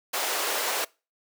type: high-pass noise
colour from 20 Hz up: pink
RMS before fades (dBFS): -28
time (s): 0.13-0.85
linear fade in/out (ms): 10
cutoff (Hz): 440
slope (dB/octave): 24
effects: noise-tail reverb RT60 0.3 s tail -24 dB re dry